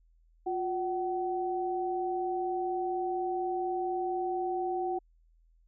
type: tone pair together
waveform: sine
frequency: 356.1 / 756 Hz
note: F4 / F#5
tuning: +34 / +37 cents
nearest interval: octave + minor second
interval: 1303 cents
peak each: -32 / -32 dBFS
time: 0.46-4.99 s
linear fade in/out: 10 ms
effects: added 41 Hz sine -61 dBFS peak until 5.67 s